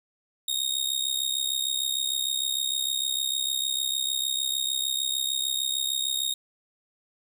sawtooth tone with amplitude modulation, 3729 Hz, A#7, in tune, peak -19 dBFS, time 0.48-6.34 s, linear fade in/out 5 ms, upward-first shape sine, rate 66.6 Hz, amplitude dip 80%, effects none

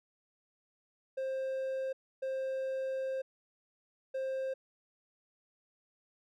triangle tone bursts at uneven times, 529 Hz, C5, 19 cents sharp, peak -31 dBFS, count 3, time 1.17-1.93 / 2.22-3.22 / 4.14-4.54 s, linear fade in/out 10 ms, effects none

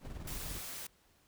brown noise with tremolo, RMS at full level -42 dBFS, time 0-0.62 s, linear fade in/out 50 ms, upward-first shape square, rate 20 Hz, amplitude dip 45%
white noise, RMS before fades -44 dBFS, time 0.27-0.87 s, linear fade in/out 5 ms
effects pink hiss -69 dBFS RMS until 1.27 s

